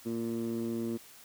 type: tone with band-pass filter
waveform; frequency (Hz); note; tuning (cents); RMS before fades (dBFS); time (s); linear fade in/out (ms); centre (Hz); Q
15% pulse; 115.4; A#2; -17; -34; 0.05-0.98; 20; 280; 3
effects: white hiss -54 dBFS RMS until 1.24 s